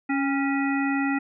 harmonic tone with a mistuned harmonic, 277.2 Hz, C#4, in tune, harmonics 1 / 3 / 5 / 7 / 9, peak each -23 / -31 / -33 / -31 / -35 dBFS, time 0.09-1.19 s, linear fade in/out 10 ms, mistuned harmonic 3, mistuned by -47 cents, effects none

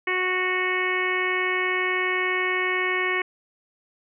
harmonic tone, 368.2 Hz, F#4, 8 cents flat, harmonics 1 / 2 / 3 / 4 / 5 / 6 / 7 / 8, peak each -28 / -37 / -30 / -38 / -27 / -26 / -36 / -38 dBFS, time 0.07-3.22 s, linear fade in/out 5 ms, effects none

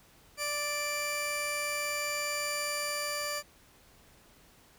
15% pulse tone pair together, 587.3 / 2349 Hz, D5 / D7, 0 / 0 cents, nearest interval 2 octaves, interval 2400 cents, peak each -28 / -28 dBFS, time 0.37-3.43 s, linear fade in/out 50 ms, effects pink hiss -60 dBFS RMS until 4.78 s

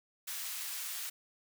white high-pass noise, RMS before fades -40 dBFS, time 0.27-1.1 s, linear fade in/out 10 ms, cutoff 1300 Hz, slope 12 dB/octave, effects none

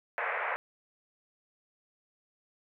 white band-pass noise, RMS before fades -33 dBFS, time 0.18-0.56 s, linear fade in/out 0 ms, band 480 to 2200 Hz, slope 48 dB/octave, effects none

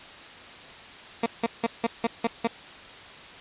15% pulse tone bursts, 230.9 Hz, A#3, 16 cents flat, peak -15 dBFS, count 7, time 1.23-2.474 s, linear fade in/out 5 ms, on 32 ms, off 170 ms, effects white hiss -44 dBFS RMS until 3.4 s + resampled to 8000 Hz

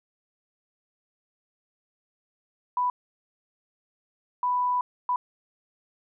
sine tone bursts at uneven times, 990 Hz, B5, 4 cents sharp, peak -22 dBFS, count 3, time 2.77-2.9 / 4.43-4.81 / 5.09-5.16 s, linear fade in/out 2 ms, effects none

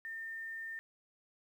sine tone with quantisation, 1810 Hz, A6, 48 cents sharp, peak -40 dBFS, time 0.05-0.79 s, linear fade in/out 0 ms, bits 11, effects none

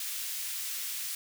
white high-pass noise, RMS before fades -36 dBFS, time 0-1.15 s, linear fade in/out 2 ms, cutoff 2100 Hz, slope 12 dB/octave, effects none

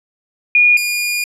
sine / sawtooth tone pair in turn, 2441 / 2430 Hz, D#7 / D#7, -34 / -42 cents, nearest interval unison, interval 8 cents, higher first, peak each -7 / -13 dBFS, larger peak first, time 0.55-0.77 / 0.77-1.24 s, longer second, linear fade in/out 2 ms, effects resampled to 32000 Hz

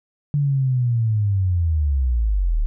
sine linear sweep, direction down, 146.83 to 34.62 Hz, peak -16 dBFS, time 0.34-2.66 s, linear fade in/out 0 ms, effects none

